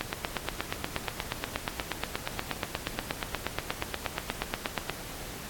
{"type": "click train", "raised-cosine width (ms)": 0.3, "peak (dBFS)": -12, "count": 42, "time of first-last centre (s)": [0.01, 4.897], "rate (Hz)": 8.39, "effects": ["pink hiss -41 dBFS RMS until 5.49 s", "AAC 64 kbps"]}